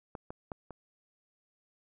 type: clicks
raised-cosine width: 1 ms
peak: -26 / -27 / -24 / -30 dBFS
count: 4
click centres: 0.152 / 0.305 / 0.518 / 0.707 s
effects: none